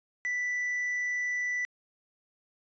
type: tone with tanh clipping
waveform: sine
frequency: 1975.5 Hz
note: B6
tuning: in tune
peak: -29 dBFS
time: 0.25-1.65 s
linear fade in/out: 0 ms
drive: 2 dB
effects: resampled to 16000 Hz